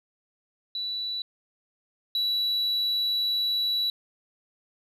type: tone pair in turn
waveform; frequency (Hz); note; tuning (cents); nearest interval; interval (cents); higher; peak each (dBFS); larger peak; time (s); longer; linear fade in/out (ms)
sine; 3951 / 3931; B7 / B7; 0 / -9; unison; 9; first; -28 / -21; second; 0.75-1.22 / 2.15-3.9; second; 2
effects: tanh soft clip ceiling -22 dBFS